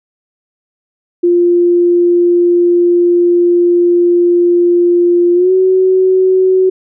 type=tone with pitch glide; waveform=sine; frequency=349.2 to 374.3 Hz; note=F4 to F#4; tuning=0 to +20 cents; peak=-6 dBFS; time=1.23-6.7 s; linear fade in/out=10 ms; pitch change=+120 cents; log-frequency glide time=5.34-5.52 s; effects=none